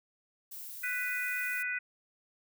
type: noise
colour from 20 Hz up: violet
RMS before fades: -44 dBFS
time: 0.51-1.63 s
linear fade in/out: 10 ms
type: harmonic tone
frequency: 495.4 Hz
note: B4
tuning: 5 cents sharp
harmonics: 3 / 4 / 5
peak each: -35 / -36 / -37 dBFS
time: 0.83-1.79 s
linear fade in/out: 10 ms
effects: none